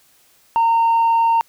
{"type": "tone", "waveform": "sine", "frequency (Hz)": 918, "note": "A#5", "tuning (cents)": -27, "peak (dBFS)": -10, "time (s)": [0.56, 1.41], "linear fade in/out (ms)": 0, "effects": ["tanh soft clip ceiling -11 dBFS", "white hiss -55 dBFS RMS until 1.48 s"]}